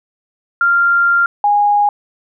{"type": "tone pair in turn", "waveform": "sine", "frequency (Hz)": [1391, 823], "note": ["F6", "G#5"], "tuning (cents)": [-7, -16], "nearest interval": "major sixth", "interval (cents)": 909, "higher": "first", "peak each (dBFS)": -9, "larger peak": "neither", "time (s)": [[0.61, 1.26], [1.44, 1.89]], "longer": "first", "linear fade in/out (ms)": 2, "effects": []}